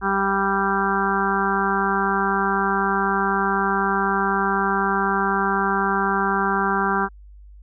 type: harmonic tone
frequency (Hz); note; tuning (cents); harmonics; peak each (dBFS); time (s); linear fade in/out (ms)
196; G3; 0; 1 / 2 / 4 / 5 / 6 / 7 / 8; -26 / -26 / -26 / -26 / -26 / -26 / -26; 0.01-7.09; 50
effects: added 50 Hz sine -41 dBFS peak until 7.62 s